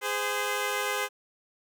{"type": "tone pair together", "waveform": "10% pulse", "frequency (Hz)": [412.7, 513.9], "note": ["G#4", "C5"], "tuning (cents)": [-11, -31], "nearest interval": "major third", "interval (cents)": 380, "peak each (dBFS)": -22, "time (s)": [0.01, 1.09], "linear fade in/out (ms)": 50, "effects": []}